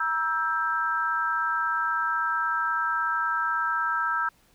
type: chord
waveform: sine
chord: E diminished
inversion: second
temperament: just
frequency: 949.3 / 1318.5 / 1582.2 Hz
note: Bb5 / E6 / G6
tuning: +31 / 0 / +16 cents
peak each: -31 / -26 / -28 dBFS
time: 0-4.29 s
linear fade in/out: 5 ms
effects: pink hiss -62 dBFS RMS until 4.54 s